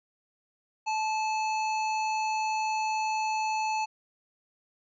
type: harmonic tone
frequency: 869 Hz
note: A5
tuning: 22 cents flat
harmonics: 1 / 3 / 5 / 7 / 8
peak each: -27 / -35 / -42 / -46 / -47 dBFS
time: 0.86-3.86 s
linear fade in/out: 20 ms
effects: none